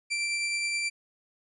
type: tone with tremolo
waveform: sawtooth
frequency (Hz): 2349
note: D7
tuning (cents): 0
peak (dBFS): -23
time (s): 0.1-0.9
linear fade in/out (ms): 20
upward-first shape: triangle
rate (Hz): 9.5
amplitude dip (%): 25
effects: resampled to 24000 Hz